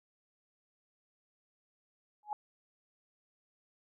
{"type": "tone with exponential growth", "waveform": "sine", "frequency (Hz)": 840, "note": "G#5", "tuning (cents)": 19, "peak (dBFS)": -29, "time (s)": [2.23, 2.33], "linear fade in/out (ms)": 1, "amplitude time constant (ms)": 21, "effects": []}